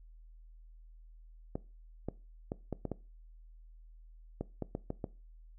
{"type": "clicks", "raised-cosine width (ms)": 2, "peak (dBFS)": -22, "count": 11, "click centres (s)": [1.555, 2.086, 2.519, 2.727, 2.853, 2.917, 4.41, 4.623, 4.751, 4.904, 5.042], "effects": ["noise-tail reverb RT60 0.3 s tail -20 dB re dry", "added 40 Hz sine -52 dBFS peak until 5.58 s"]}